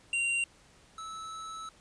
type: tone pair in turn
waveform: square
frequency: 2765 / 1304.9 Hz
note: F7 / E6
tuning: -18 / -18 cents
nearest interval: octave + minor second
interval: 1300 cents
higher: first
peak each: -28 / -40 dBFS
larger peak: first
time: 0.13-0.44 / 0.98-1.69 s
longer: second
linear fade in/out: 2 ms
effects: pink hiss -60 dBFS RMS until 1.8 s + resampled to 22050 Hz